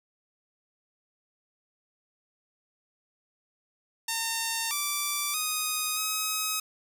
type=tone with pitch steps; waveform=5% pulse; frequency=910 / 1167 / 1247 / 1270 Hz; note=A#5 / D6 / D#6 / D#6; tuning=-42 / -11 / +3 / +35 cents; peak=-16 dBFS; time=4.08-6.6 s; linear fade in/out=5 ms; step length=630 ms; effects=none